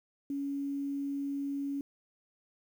sine tone, 280 Hz, C#4, 18 cents sharp, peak -32 dBFS, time 0.3-1.81 s, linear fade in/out 2 ms, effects 10-bit

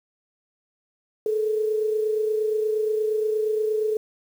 sine tone pair together, 430 / 458.5 Hz, A4 / A#4, -40 / -29 cents, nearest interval minor second, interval 111 cents, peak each -21 / -31 dBFS, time 1.26-3.97 s, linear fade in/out 2 ms, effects 8-bit

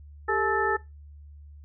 sine tone cluster, 397.5 / 448.3 / 858 / 1304 / 1772 Hz, G4 / A4 / A5 / E6 / A6, +24 / +32 / -44 / -19 / +12 cents, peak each -29 dBFS, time 0.28-0.77 s, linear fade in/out 10 ms, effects noise-tail reverb RT60 0.2 s tail -18 dB re dry + added 73 Hz sine -44 dBFS peak until 1.64 s

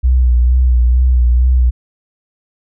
sine tone with vibrato, 61.74 Hz, B1, in tune, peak -7 dBFS, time 0.03-1.71 s, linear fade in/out 20 ms, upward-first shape sine, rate 2.2 Hz, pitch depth 48 cents each way, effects none

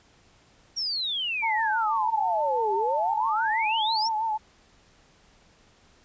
sine exponential two-way sweep, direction down then up, 5700 to 384 to 5700 Hz, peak -26 dBFS, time 0.76-4.09 s, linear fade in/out 20 ms, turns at 2.75 s
sine tone with vibrato, 880 Hz, A5, in tune, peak -24 dBFS, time 1.42-4.38 s, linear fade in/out 20 ms, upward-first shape triangle, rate 6.1 Hz, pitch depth 72 cents each way
effects pink hiss -59 dBFS RMS until 6.04 s + resampled to 16000 Hz

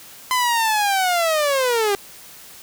sawtooth linear sweep, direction down, 1024 to 391.9 Hz, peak -13 dBFS, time 0.31-1.95 s, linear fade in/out 0 ms, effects white hiss -42 dBFS RMS until 2.62 s

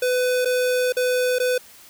square tone with dropouts, 501 Hz, B4, 25 cents sharp, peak -19 dBFS, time 0.02-1.58 s, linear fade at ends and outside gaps 5 ms, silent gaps 0.449-0.455 / 0.924-0.967 / 1.386-1.399 s, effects white hiss -47 dBFS RMS until 1.89 s

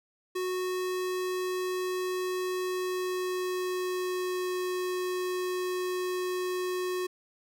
square tone with pitch glide, 367.5 to 364.8 Hz, F#4 to F#4, -12 to -24 cents, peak -30 dBFS, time 0.35-7.07 s, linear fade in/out 10 ms, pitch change -12 cents, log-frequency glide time 2.68-4.58 s, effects none

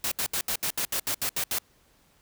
white noise bursts, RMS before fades -28 dBFS, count 11, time 0.04-1.586 s, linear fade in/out 2 ms, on 76 ms, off 71 ms, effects pink hiss -63 dBFS RMS until 2.21 s

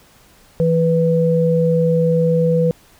sine tone pair together, 164.82 / 493.9 Hz, E3 / B4, 0 / 0 cents, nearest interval octave + perfect fifth, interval 1900 cents, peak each -15 dBFS, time 0.6-2.71 s, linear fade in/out 0 ms, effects pink hiss -50 dBFS RMS until 2.99 s

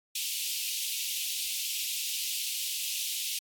pink high-pass noise, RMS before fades -33 dBFS, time 0.15-3.39 s, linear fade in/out 5 ms, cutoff 2600 Hz, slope 48 dB/octave, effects AAC 64 kbps

